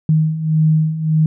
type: beating tone pair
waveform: sine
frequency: 155.56 / 157.26 Hz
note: D#3 / D#3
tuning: 0 / +19 cents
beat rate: 1.7 Hz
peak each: -18 / -13 dBFS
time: 0.09-1.26 s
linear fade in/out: 2 ms
effects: none